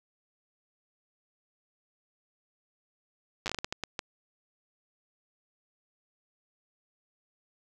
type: slowing click train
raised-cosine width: 0.2 ms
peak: -15 dBFS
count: 11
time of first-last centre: 3.46-3.992 s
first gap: 8 ms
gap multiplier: 1.39
effects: none